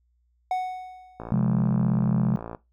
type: tone with exponential decay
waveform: triangle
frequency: 740 Hz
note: F#5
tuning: in tune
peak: -19 dBFS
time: 0.51-1.39 s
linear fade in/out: 2 ms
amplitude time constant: 190 ms
type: click train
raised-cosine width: 1 ms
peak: -21 dBFS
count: 78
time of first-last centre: 1.2-2.549 s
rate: 57.1 Hz
type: chord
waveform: sine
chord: F minor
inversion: second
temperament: just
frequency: 130.96 / 174.61 / 209.5 Hz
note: C3 / F3 / Ab3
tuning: +2 / 0 / +15 cents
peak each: -24 dBFS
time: 1.32-2.36 s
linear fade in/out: 0 ms
effects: noise-tail reverb RT60 0.2 s tail -18 dB re dry + added 60 Hz sine -64 dBFS peak until 2.72 s